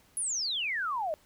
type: exponential sweep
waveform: sine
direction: down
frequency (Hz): 10770 to 590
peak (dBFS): -29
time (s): 0.17-1.14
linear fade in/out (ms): 0
effects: pink hiss -63 dBFS RMS until 1.25 s